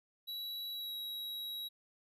square tone with pitch glide, 3914 to 3860 Hz, B7 to B7, -16 to -40 cents, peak -40 dBFS, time 0.27-1.69 s, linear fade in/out 20 ms, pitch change -24 cents, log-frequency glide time 0.71-0.94 s, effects none

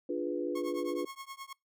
sine chord, D diminished seventh, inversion none, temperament equal, 293.7 / 349.2 / 415.3 / 493.9 Hz, D4 / F4 / Ab4 / Cb5, 0 / 0 / 0 / 0 cents, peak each -36 / -35 / -40 / -37 dBFS, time 0.09-1.05 s, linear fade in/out 5 ms
sawtooth tone with tremolo, 1089 Hz, C#6, 31 cents flat, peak -36 dBFS, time 0.55-1.53 s, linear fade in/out 5 ms, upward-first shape triangle, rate 9.5 Hz, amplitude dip 100%
effects noise-tail reverb RT60 0.2 s tail -25 dB re dry

